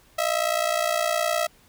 sawtooth ring-modulated tone, 651 Hz, E5, 22 cents flat, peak -15 dBFS, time 0.18-1.47 s, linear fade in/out 10 ms, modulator 29.8 Hz, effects pink hiss -57 dBFS RMS until 1.68 s

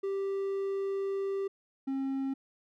triangle tone pair in turn, 392 / 269.5 Hz, G4 / C#4, 0 / -49 cents, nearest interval tritone, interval 649 cents, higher first, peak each -28 dBFS, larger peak neither, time 0.03-1.48 / 1.87-2.34 s, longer first, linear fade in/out 10 ms, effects none

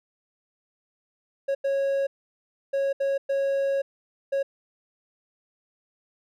triangle tone bursts at uneven times, 550 Hz, C#5, 14 cents flat, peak -20 dBFS, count 6, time 1.48-1.55 / 1.64-2.07 / 2.73-2.93 / 3-3.18 / 3.29-3.82 / 4.32-4.43 s, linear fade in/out 10 ms, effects none

